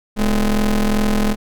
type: ring-modulated tone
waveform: 45% pulse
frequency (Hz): 115.6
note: A#2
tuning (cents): -14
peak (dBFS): -11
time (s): 0.16-1.36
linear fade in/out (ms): 50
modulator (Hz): 94.3
effects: none